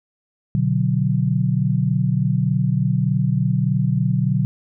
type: chord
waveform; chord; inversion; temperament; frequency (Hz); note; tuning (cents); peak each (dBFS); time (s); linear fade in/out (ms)
sine; B minor; none; equal; 123.47 / 146.83 / 185; B2 / D3 / F#3; 0 / 0 / 0; -20 / -20 / -21; 0.55-4.45; 0
effects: none